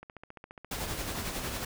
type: click train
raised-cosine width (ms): 0.5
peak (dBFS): -30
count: 15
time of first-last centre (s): 0.03-0.989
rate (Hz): 14.6
type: noise with tremolo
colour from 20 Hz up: pink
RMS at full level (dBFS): -34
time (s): 0.71-1.65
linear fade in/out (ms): 5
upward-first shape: sine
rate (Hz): 11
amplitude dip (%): 40
effects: none